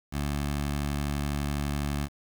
15% pulse tone with notch filter, 72 Hz, D2, 34 cents flat, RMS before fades -30 dBFS, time 0.11-2.09 s, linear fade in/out 50 ms, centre 480 Hz, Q 1.4, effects 8-bit

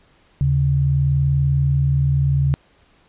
sine tone pair together, 77.56 / 138.2 Hz, D#2 / C#3, -5 / -5 cents, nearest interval minor seventh, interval 1000 cents, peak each -21 / -15 dBFS, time 0.41-2.54 s, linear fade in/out 0 ms, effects pink hiss -56 dBFS RMS until 3.08 s + resampled to 8000 Hz

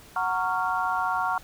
sine chord, Gb major seventh, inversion none, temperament just, 740 / 925 / 1110 / 1387.5 Hz, Gb5 / Bb5 / Db6 / F6, 0 / -14 / +2 / -12 cents, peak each -29 dBFS, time 0.16-1.38 s, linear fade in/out 2 ms, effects pink hiss -50 dBFS RMS until 1.43 s

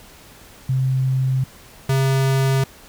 sine / square tone pair in turn, 131.1 / 134.4 Hz, C3 / C3, +4 / +47 cents, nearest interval unison, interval 43 cents, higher second, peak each -16 dBFS, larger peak neither, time 0.69-1.44 / 1.89-2.64 s, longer neither, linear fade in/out 5 ms, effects pink hiss -45 dBFS RMS until 2.88 s

